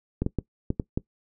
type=clicks; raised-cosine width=3 ms; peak=-12 dBFS; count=6; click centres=0.22 / 0.264 / 0.387 / 0.704 / 0.798 / 0.975 s; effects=noise-tail reverb RT60 0.1 s tail -20 dB re dry